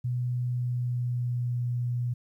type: tone with pitch glide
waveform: sine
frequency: 123.47 to 121.84 Hz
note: B2 to B2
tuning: 0 to -23 cents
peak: -26 dBFS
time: 0.04-2.14 s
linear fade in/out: 10 ms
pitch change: -23 cents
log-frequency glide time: 0.46-1.6 s
effects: 11-bit